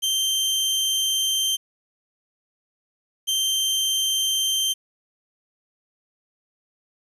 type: tone pair in turn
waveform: sawtooth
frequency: 3138 / 3138 Hz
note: G7 / G7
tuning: +1 / +1 cents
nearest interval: unison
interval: 0 cents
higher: neither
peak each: -17 dBFS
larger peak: neither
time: 0.02-1.57 / 3.27-4.74 s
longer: first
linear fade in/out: 20 ms
effects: resampled to 32000 Hz + 9-bit